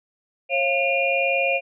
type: tone cluster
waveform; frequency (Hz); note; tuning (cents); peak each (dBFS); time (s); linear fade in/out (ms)
sine; 542 / 691 / 2418 / 2757; C#5 / F5 / D7 / F7; -39 / -19 / +50 / -23; -23 / -26 / -22 / -28; 0.49-1.61; 50
effects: none